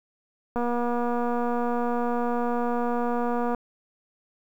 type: click train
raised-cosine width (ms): 1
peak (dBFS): -15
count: 718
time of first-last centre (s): 0.56-3.547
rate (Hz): 240
effects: 9-bit